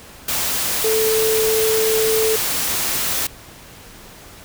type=tone in noise; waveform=sine; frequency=440 Hz; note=A4; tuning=in tune; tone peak=-16 dBFS; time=0.84-2.36 s; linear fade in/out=5 ms; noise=white; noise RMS=-21 dBFS; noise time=0.28-3.27 s; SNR=+2 dB; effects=pink hiss -41 dBFS RMS until 4.44 s